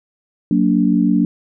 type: chord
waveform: sine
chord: Gb augmented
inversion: none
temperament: just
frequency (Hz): 185 / 231.2 / 289.1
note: Gb3 / Bb3 / D4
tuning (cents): 0 / -14 / -27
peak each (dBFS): -16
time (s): 0.51-1.25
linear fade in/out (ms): 2
effects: none